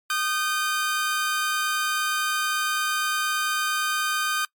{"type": "tone pair together", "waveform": "sawtooth", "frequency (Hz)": [1226, 1544.7], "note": ["D#6", "G6"], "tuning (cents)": [-26, -26], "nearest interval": "major third", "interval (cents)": 400, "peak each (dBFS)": [-22, -22], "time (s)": [0.1, 4.45], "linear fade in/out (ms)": 2, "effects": ["noise-tail reverb RT60 0.1 s tail -23 dB re dry", "MP3 96 kbps"]}